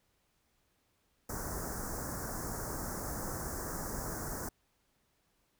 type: band-stop noise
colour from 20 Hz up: pink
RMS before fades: -39 dBFS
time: 1.29-4.49 s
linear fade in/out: 5 ms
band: 1700 to 5500 Hz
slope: 48 dB/octave
effects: pink hiss -75 dBFS RMS until 5.59 s